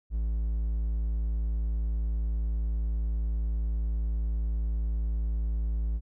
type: tone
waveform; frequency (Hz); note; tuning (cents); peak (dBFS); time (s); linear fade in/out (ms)
triangle; 55; A1; 0; -24; 0.1-6.01; 50
effects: none